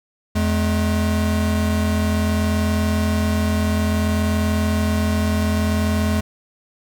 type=tone pair together; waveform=square; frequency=84.53 / 213 Hz; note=E2 / G#3; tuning=+44 / +44 cents; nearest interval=octave + major third; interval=1600 cents; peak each=-20 / -21 dBFS; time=0.35-6.21 s; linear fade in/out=10 ms; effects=none